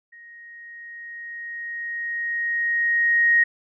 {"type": "tone with level ramp", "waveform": "sine", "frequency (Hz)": 1874, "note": "A#6", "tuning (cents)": 9, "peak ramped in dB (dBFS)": [-43, -13], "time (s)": [0.12, 3.44], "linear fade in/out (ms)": 10, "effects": []}